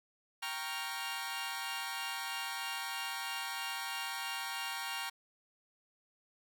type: chord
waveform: 15% pulse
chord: G half-diminished seventh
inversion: none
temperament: equal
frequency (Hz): 784 / 932.3 / 1108.7 / 1396.9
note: G5 / Bb5 / Db6 / F6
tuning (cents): 0 / 0 / 0 / 0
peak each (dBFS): -37 / -35 / -38 / -37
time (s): 0.42-5.1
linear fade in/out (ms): 10
effects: none